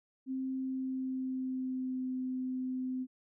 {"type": "tone with pitch glide", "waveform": "sine", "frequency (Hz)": [262.6, 256.8], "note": ["C4", "C4"], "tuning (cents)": [6, -32], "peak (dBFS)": -33, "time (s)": [0.26, 3.07], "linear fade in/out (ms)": 50, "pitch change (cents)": -38, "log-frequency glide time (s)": [0.56, 2.08], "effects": []}